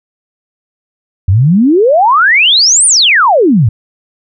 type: exponential two-way sweep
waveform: sine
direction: up then down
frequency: 86.2 to 9490 to 97.5 Hz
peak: -4 dBFS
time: 1.28-3.69 s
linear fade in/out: 5 ms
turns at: 2.86 s
effects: none